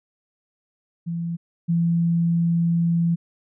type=tone pair in turn; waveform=sine; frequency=168.9 / 168.9 Hz; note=E3 / E3; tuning=+42 / +42 cents; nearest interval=unison; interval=0 cents; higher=neither; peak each=-24 / -17 dBFS; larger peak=second; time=1.06-1.37 / 1.68-3.16 s; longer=second; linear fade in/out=20 ms; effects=none